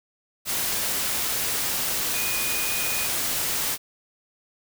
sine tone in noise, 2472 Hz, D#7, 12 cents flat, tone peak -31 dBFS, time 2.12-3.09 s, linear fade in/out 50 ms, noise white, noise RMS -26 dBFS, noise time 0.45-3.78 s, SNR -8 dB, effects none

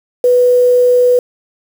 sine tone with quantisation, 493.9 Hz, B4, in tune, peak -6 dBFS, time 0.24-1.19 s, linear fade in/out 2 ms, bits 5, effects none

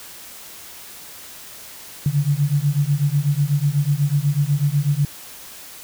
sine beating tone pair, 140 / 148.1 Hz, C#3 / D3, +18 / +15 cents, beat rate 8.1 Hz, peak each -19 / -19 dBFS, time 2.06-5.05 s, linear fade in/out 2 ms, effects white hiss -39 dBFS RMS until 5.83 s

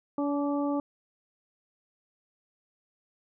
harmonic tone with a mistuned harmonic, 286.1 Hz, D4, 45 cents flat, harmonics 1 / 2 / 3 / 4, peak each -27 / -33 / -37 / -39 dBFS, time 0.18-0.8 s, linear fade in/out 2 ms, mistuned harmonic 4, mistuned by +26 cents, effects none

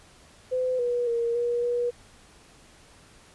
sine tone with pitch steps, 509 / 484.6 / 467.7 / 478.3 / 482.5 Hz, C5 / B4 / A#4 / A#4 / B4, -48 / -33 / +6 / +44 / -40 cents, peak -23 dBFS, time 0.51-1.91 s, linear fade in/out 20 ms, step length 280 ms, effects pink hiss -54 dBFS RMS until 3.34 s + resampled to 24000 Hz

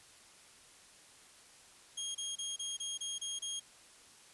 20% pulse tone bursts, 3255 Hz, G#7, 36 cents flat, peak -32 dBFS, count 8, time 1.97-3.599 s, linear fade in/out 10 ms, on 180 ms, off 27 ms, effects white hiss -59 dBFS RMS until 4.33 s + resampled to 24000 Hz

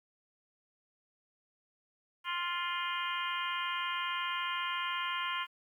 harmonic tone with a mistuned harmonic, 349.2 Hz, F4, in tune, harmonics 3 / 4 / 5 / 6 / 7 / 8 / 9, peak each -36 / -40 / -43 / -42 / -44 / -42 / -42 dBFS, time 2.24-5.47 s, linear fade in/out 50 ms, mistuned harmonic 8, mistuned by +37 cents, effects 11-bit

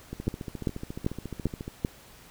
two click trains, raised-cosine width 3 ms, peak -12 / -22 dBFS, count 5 / 23, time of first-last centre 0.28-1.849 / 0.13-1.679 s, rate 2.55 / 14.2 Hz, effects pink hiss -52 dBFS RMS until 2.3 s

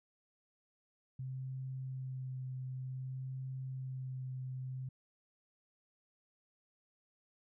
sine tone with vibrato, 130.3 Hz, C3, 7 cents flat, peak -39 dBFS, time 1.19-4.89 s, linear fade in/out 5 ms, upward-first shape sine, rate 0.54 Hz, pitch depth 14 cents each way, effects none

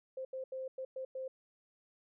sine tone bursts at uneven times, 523.3 Hz, C5, in tune, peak -38 dBFS, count 6, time 0.17-0.25 / 0.33-0.44 / 0.52-0.68 / 0.78-0.85 / 0.96-1.05 / 1.15-1.28 s, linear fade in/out 5 ms, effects none

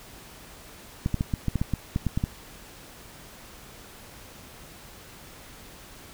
clicks, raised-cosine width 5 ms, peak -12 dBFS, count 12, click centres 1.061 / 1.143 / 1.209 / 1.338 / 1.483 / 1.557 / 1.615 / 1.737 / 1.961 / 2.067 / 2.175 / 2.239 s, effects pink hiss -47 dBFS RMS until 6.13 s

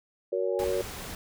sine chord, F# major, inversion none, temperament equal with one note detuned, 370 / 466.2 / 562.8 Hz, F#4 / A#4 / C#5, 0 / 0 / +26 cents, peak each -30 dBFS, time 0.32-0.82 s, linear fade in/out 10 ms
sine tone with exponential growth, 822 Hz, G#5, 18 cents flat, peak -31 dBFS, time 0.33-0.64 s, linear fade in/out 1 ms, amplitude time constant 66 ms
pink noise, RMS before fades -39 dBFS, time 0.59-1.15 s, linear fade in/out 2 ms
effects none

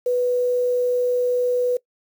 sine tone with quantisation, 493.9 Hz, B4, in tune, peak -17 dBFS, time 0.06-1.77 s, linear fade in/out 5 ms, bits 7, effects noise-tail reverb RT60 0.1 s tail -21 dB re dry

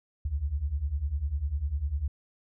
sine beating tone pair, 65.5 / 75.5 Hz, C2 / D2, +2 / +48 cents, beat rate 10 Hz, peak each -32 / -29 dBFS, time 0.25-2.08 s, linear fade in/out 5 ms, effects none

